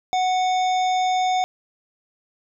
harmonic tone with a mistuned harmonic, 740 Hz, F#5, in tune, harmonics 1 / 3 / 5 / 7 / 9, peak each -18 / -32 / -32 / -40 / -39 dBFS, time 0.13-1.44 s, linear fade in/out 0 ms, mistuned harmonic 5, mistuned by -45 cents, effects none

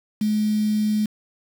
sine tone with quantisation, 212.6 Hz, G#3, 41 cents sharp, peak -18 dBFS, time 0.21-1.06 s, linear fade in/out 5 ms, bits 6, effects none

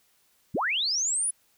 sine linear sweep, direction up, 78.8 to 10130 Hz, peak -24 dBFS, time 0.54-1.31 s, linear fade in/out 10 ms, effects white hiss -66 dBFS RMS until 1.57 s

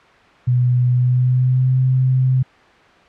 sine tone with pitch glide, 124 to 129.49 Hz, B2 to C3, +7 to -18 cents, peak -12 dBFS, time 0.47-2.43 s, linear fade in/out 10 ms, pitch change +75 cents, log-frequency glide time 0.91-1.78 s, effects white hiss -47 dBFS RMS until 3.08 s + low-pass 2000 Hz 12 dB/octave

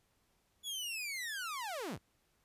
sawtooth linear sweep, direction down, 3444 to 38.89 Hz, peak -35 dBFS, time 0.63-1.99 s, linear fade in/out 50 ms, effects pink hiss -75 dBFS RMS until 2.44 s + resampled to 32000 Hz

